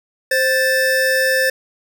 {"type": "tone pair together", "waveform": "square", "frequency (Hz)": [523.3, 1760.2], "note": ["C5", "A6"], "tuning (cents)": [0, 0], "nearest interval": "octave + major sixth", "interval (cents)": 2100, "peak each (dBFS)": [-18, -17], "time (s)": [0.31, 1.5], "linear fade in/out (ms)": 5, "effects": []}